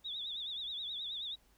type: tone with vibrato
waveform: sine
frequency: 3600 Hz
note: A7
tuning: 39 cents sharp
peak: -38 dBFS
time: 0.04-1.36 s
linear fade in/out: 20 ms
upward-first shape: triangle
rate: 9.4 Hz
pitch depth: 140 cents each way
effects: added 50 Hz sine -70 dBFS peak until 1.57 s + pink hiss -70 dBFS RMS until 1.57 s